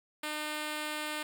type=tone; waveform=5% pulse; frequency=303.2 Hz; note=D#4; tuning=45 cents flat; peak=-23 dBFS; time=0.23-1.23 s; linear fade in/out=5 ms; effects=none